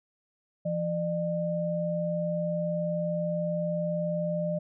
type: tone pair together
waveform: sine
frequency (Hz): 169.6 / 603.2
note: E3 / D5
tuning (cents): +50 / +46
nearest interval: octave + minor seventh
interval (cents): 2196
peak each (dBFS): -30 / -29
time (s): 0.65-4.59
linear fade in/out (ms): 10
effects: none